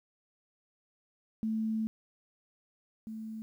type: tone pair in turn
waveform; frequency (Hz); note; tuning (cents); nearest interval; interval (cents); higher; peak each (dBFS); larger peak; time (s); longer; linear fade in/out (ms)
sine; 220.3 / 220.3; A3 / A3; +2 / +2; unison; 0; neither; -29 / -38; first; 1.43-1.87 / 3.07-3.42; first; 0
effects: 11-bit